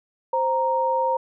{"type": "tone pair together", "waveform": "sine", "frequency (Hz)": [523.3, 932.4], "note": ["C5", "A#5"], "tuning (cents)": [0, 0], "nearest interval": "minor seventh", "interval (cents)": 1000, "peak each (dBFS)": [-23, -21], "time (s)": [0.33, 1.17], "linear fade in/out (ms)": 5, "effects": []}